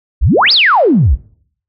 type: exponential two-way sweep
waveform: sine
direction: up then down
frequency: 43.08 to 5260 to 50 Hz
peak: -6 dBFS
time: 0.21-1.16 s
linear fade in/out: 20 ms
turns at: 0.52 s
effects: noise-tail reverb RT60 0.6 s tail -21 dB re dry